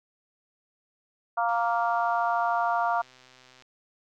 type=harmonic tone; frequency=233.1 Hz; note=A#3; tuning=in tune; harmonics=3 / 4 / 5 / 6; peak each=-26 / -28 / -30 / -32 dBFS; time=1.37-3.02 s; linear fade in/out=10 ms
type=click train; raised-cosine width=0.2 ms; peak=-36 dBFS; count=274; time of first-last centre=1.49-3.623 s; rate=128 Hz
effects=none